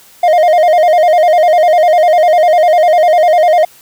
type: tone with vibrato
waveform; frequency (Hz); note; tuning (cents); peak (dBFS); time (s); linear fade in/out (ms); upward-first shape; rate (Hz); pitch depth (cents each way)
triangle; 663; E5; +10; -3; 0.23-3.65; 5; square; 10; 110
effects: white hiss -42 dBFS RMS until 3.81 s